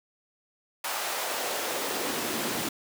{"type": "noise with high-pass filter sweep", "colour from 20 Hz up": "pink", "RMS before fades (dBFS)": -31, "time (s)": [0.84, 2.69], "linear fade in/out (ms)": 5, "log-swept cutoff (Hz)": [850, 210], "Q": 1.4, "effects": []}